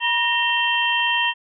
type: tone cluster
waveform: sine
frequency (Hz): 961 / 1849 / 2721 / 3140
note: B5 / A#6 / F7 / G7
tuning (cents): -48 / -15 / -46 / +2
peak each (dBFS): -23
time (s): 0-1.34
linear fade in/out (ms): 50
effects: none